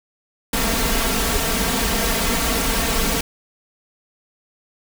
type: noise with comb filter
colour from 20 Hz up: pink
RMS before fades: -20 dBFS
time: 0.53-3.21 s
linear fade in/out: 5 ms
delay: 4.4 ms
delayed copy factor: +0.8
effects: none